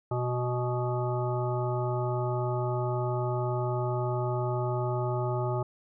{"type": "harmonic tone with a mistuned harmonic", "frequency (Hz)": 123.8, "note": "B2", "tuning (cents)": 5, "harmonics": [1, 3, 5, 7, 9, 10], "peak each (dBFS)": [-29, -33, -35, -36, -43, -40], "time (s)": [0.11, 5.63], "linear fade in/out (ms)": 5, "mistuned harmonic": 7, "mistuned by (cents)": -29, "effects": []}